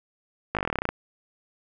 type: slowing click train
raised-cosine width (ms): 0.5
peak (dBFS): -10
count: 14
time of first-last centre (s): 0.55-0.89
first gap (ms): 18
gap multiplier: 1.06
effects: none